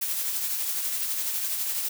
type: noise with tremolo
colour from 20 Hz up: blue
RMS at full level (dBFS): -27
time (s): 0.01-1.89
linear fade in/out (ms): 10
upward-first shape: triangle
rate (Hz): 12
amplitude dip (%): 40
effects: none